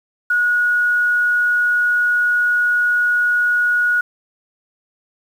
sine tone with quantisation, 1454 Hz, F#6, 31 cents flat, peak -13 dBFS, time 0.3-4.01 s, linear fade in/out 5 ms, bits 7, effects none

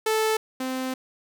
sawtooth tone pair in turn, 437.8 / 259.2 Hz, A4 / C4, -9 / -16 cents, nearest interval major sixth, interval 907 cents, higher first, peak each -17 / -23 dBFS, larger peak first, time 0.06-0.37 / 0.6-0.94 s, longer second, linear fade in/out 5 ms, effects none

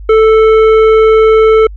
sine tone with hard clipping, 440 Hz, A4, in tune, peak -5 dBFS, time 0.09-1.67 s, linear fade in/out 5 ms, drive 11 dB, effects added 50 Hz sine -24 dBFS peak until 1.76 s + low-pass 3000 Hz 12 dB/octave

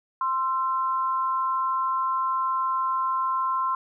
sine tone pair together, 1046.5 / 1340 Hz, C6 / E6, 0 / +28 cents, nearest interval major third, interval 428 cents, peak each -23 / -30 dBFS, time 0.21-3.75 s, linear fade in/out 2 ms, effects none

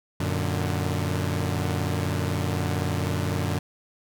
sawtooth chord, Gb augmented, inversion none, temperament equal with one note detuned, 92.5 / 116.54 / 148.2 Hz, Gb2 / Bb2 / D3, 0 / 0 / +16 cents, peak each -23 / -27 / -25 dBFS, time 0.2-3.59 s, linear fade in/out 5 ms, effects none

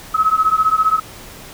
sine beating tone pair, 1277 / 1292 Hz, D#6 / E6, +45 / -35 cents, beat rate 15 Hz, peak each -15 dBFS, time 0.14-1 s, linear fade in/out 10 ms, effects pink hiss -37 dBFS RMS until 1.53 s

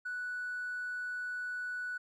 sine tone with hard clipping, 1480 Hz, F#6, in tune, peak -36 dBFS, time 0.05-1.98 s, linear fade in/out 10 ms, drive 1 dB, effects none

